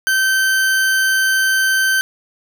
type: tone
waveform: 40% pulse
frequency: 1547 Hz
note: G6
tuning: 23 cents flat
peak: -12 dBFS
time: 0.07-2.01 s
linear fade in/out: 0 ms
effects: none